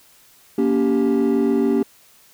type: chord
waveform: triangle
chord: G diminished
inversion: first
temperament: just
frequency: 235.2 / 282.2 / 392 Hz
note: Bb3 / Db4 / G4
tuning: +16 / +31 / 0 cents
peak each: -17 dBFS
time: 0.58-1.83 s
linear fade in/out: 5 ms
effects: tanh soft clip ceiling -8 dBFS + white hiss -52 dBFS RMS until 2.33 s